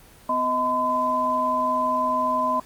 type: tone cluster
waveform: sine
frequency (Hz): 252 / 630 / 1017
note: B3 / D#5 / C6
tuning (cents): +35 / +21 / -50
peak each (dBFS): -30 / -27 / -21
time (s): 0.29-2.6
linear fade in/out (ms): 5
effects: pink hiss -50 dBFS RMS until 2.65 s + Opus 24 kbps